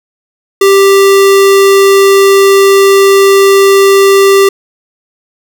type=tone; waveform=square; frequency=392.8 Hz; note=G4; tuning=4 cents sharp; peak=-3 dBFS; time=0.61-4.49 s; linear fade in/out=5 ms; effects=none